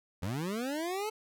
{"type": "linear sweep", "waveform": "25% pulse", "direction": "up", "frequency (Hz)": [81.2, 441.7], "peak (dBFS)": -29, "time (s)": [0.22, 1.1], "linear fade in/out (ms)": 10, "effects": []}